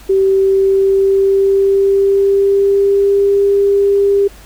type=tone with pitch glide; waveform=sine; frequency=386.3 to 399.5 Hz; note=G4 to G4; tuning=-25 to +33 cents; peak=-8 dBFS; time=0.09-4.28 s; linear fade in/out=10 ms; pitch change=+58 cents; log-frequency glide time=0.21-3.3 s; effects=added 50 Hz sine -38 dBFS peak until 4.45 s + pink hiss -41 dBFS RMS until 4.45 s